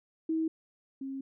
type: tone pair in turn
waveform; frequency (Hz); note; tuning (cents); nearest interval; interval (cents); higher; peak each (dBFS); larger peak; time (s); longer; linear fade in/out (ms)
sine; 321.2 / 269.8; E4 / C#4; -45 / -47; minor third; 302; first; -27 / -35; first; 0.29-0.48 / 1.01-1.21; second; 5
effects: none